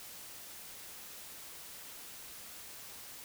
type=silence; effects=white hiss -49 dBFS RMS until 3.24 s